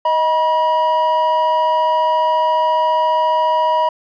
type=tone pair together; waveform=triangle; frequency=627 / 966.5 Hz; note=D#5 / B5; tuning=+13 / -38 cents; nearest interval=perfect fifth; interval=749 cents; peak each=-16 / -12 dBFS; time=0.05-3.89 s; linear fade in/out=5 ms; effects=resampled to 11025 Hz